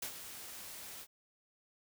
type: noise with ADSR envelope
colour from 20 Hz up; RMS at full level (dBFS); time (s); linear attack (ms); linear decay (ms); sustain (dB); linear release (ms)
white; -39; 0.02-1.07; 5; 85; -9; 54
effects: none